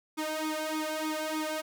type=tone with flanger; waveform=sawtooth; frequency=311.1 Hz; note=D#4; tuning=in tune; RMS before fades=-33 dBFS; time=0.17-1.62 s; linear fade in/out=20 ms; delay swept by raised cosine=0.84 to 1.94 ms; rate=3.3 Hz; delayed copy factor=+0.9; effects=none